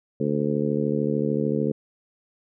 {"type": "harmonic tone", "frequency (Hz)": 73.42, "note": "D2", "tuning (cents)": 0, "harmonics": [2, 3, 4, 5, 6, 7], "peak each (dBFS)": [-28, -26, -29, -31, -27, -32], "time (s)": [0.2, 1.72], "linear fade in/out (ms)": 5, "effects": []}